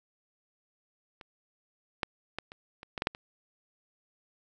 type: clicks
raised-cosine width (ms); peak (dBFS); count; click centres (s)
0.3; -30 / -12 / -18 / -29 / -28 / -19 / -14 / -9 / -27; 9; 1.212 / 2.032 / 2.386 / 2.519 / 2.831 / 2.978 / 3.021 / 3.071 / 3.149
effects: none